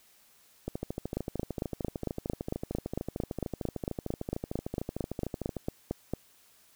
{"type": "two click trains", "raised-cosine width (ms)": 2, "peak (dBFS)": [-17, -20], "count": [23, 66], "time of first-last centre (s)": [[1.17, 6.136], [0.68, 5.567]], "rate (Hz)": [4.43, 13.3], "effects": ["white hiss -62 dBFS RMS until 6.75 s"]}